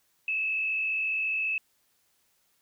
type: tone with frequency modulation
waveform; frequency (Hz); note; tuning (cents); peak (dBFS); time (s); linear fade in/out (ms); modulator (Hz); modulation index
sine; 2600; E7; -24; -26; 0.28-1.58; 2; 45.4; 1.2
effects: white hiss -70 dBFS RMS until 2.61 s